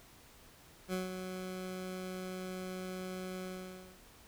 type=tone with ADSR envelope; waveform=20% pulse; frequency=185 Hz; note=F#3; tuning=in tune; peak=-28 dBFS; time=0.88-4 s; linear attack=51 ms; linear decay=150 ms; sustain=-7 dB; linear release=570 ms; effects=pink hiss -59 dBFS RMS until 4.27 s